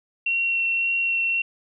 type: tone with vibrato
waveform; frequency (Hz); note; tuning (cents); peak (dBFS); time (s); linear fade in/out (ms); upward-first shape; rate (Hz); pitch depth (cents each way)
sine; 2728; F7; -41; -20; 0.26-1.42; 5; sine; 1.8; 8
effects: none

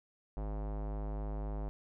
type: tone with low-pass filter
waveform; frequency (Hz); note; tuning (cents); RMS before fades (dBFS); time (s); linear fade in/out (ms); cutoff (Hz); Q
square; 51.9; G#1; 0; -38; 0.37-1.69; 0; 800; 1.6
effects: none

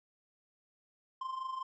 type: tone with amplitude modulation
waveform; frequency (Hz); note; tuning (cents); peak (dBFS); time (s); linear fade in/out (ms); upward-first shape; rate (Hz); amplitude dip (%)
triangle; 1046.5; C6; 0; -32; 1.21-1.63; 5; sine; 25.1; 65
effects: resampled to 16000 Hz

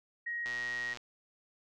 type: tone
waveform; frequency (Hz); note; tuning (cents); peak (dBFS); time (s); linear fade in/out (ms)
sine; 1887; A#6; +21; -34; 0.26-0.94; 10
type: click train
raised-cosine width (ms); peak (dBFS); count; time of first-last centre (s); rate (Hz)
0.2; -27; 63; 0.46-0.972; 121
effects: none

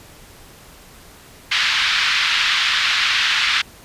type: band-pass noise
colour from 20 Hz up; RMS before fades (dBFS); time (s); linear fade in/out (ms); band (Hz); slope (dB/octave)
white; -18; 1.51-3.62; 10; 1300 to 3900; 24
effects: pink hiss -44 dBFS RMS until 3.84 s + resampled to 32000 Hz

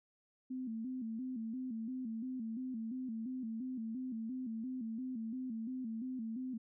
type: tone with vibrato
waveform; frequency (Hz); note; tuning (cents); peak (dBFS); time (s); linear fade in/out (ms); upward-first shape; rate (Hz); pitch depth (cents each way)
sine; 240; B3; -49; -38; 0.5-6.58; 10; square; 2.9; 120
effects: none

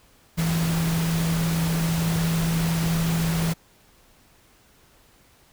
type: tone in noise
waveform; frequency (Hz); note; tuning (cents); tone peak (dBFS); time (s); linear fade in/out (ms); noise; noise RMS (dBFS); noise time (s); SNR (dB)
sine; 164.81; E3; 0; -21; 0.37-3.54; 20; pink; -30; 0.37-3.54; +6
effects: pink hiss -57 dBFS RMS until 5.52 s

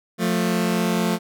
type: tone pair together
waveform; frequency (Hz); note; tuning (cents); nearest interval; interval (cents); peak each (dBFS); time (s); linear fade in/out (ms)
sawtooth; 177.1 / 221.3; F3 / A3; +24 / +10; major third; 386; -18; 0.18-1.19; 50
effects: none

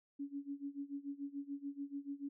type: tone with tremolo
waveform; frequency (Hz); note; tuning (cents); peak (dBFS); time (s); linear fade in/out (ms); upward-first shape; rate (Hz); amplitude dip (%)
sine; 281.6; C#4; +27; -38; 0.19-2.29; 10; sine; 6.9; 90
effects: none

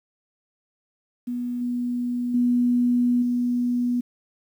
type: tone with level steps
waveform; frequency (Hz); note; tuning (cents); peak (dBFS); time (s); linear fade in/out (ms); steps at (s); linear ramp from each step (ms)
sine; 244; B3; -21; -25 / -23 / -17 / -20; 1.27-4.01; 10; 1.61 / 2.34 / 3.22; 5
effects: 9-bit

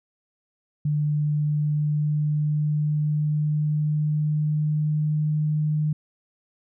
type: tone with pitch glide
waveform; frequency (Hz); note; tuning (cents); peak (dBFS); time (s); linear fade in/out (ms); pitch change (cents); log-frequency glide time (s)
sine; 149.1 to 152.23; D3 to D#3; +27 to -38; -20; 0.85-5.93; 5; +35; 1.18-5.29
effects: none

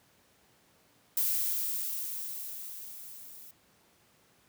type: noise with level ramp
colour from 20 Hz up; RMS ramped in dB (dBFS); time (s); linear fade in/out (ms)
violet; -28 to -50; 1.17-3.51; 2
effects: pink hiss -65 dBFS RMS until 4.48 s + high-pass 100 Hz 12 dB/octave

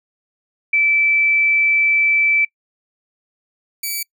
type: tone pair in turn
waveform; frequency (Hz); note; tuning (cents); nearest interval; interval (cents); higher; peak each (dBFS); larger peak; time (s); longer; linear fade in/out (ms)
sine / 5% pulse; 2320 / 2297; D7 / D7; -22 / -39; unison; 17; first; -12; neither; 0.73-2.45 / 3.83-4.03; first; 5
effects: noise-tail reverb RT60 0.1 s tail -25 dB re dry

